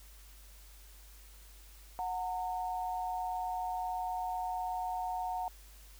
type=tone pair together; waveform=sine; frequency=732.5 / 914 Hz; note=F#5 / A#5; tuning=-18 / -34 cents; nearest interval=major third; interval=384 cents; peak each=-35 / -38 dBFS; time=1.99-5.48 s; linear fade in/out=0 ms; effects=added 50 Hz sine -53 dBFS peak until 5.99 s + white hiss -59 dBFS RMS until 5.99 s